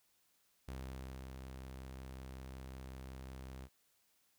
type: tone with ADSR envelope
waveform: sawtooth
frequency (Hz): 65.41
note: C2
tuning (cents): 0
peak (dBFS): -39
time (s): 0.68-3.69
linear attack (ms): 4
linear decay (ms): 590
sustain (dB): -4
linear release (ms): 54
effects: white hiss -75 dBFS RMS until 4.38 s